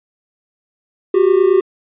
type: tone pair together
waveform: triangle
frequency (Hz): 365.2 / 394.3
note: F#4 / G4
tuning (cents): -23 / +10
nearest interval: minor second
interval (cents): 133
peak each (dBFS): -10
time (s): 1.14-1.61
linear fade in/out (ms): 5
effects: resampled to 8000 Hz